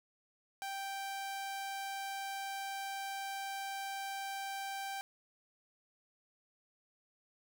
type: tone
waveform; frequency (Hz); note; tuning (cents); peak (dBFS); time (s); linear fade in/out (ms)
sawtooth; 784; G5; 0; -35; 0.62-5.01; 0
effects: none